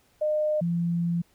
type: tone pair in turn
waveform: sine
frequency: 609 / 170.89 Hz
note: D#5 / F3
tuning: -37 / -37 cents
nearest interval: octave + minor seventh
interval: 2200 cents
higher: first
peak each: -22 / -23 dBFS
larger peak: first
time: 0.21-0.61 / 0.61-1.22 s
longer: second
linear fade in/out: 10 ms
effects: pink hiss -64 dBFS RMS until 1.34 s